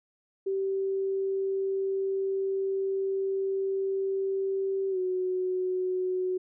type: tone with pitch glide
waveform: sine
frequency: 387.5 to 368.7 Hz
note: G4 to F#4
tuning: -20 to -6 cents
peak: -26 dBFS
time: 0.46-6.38 s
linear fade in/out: 10 ms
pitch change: -86 cents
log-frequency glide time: 4.9-4.98 s
effects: none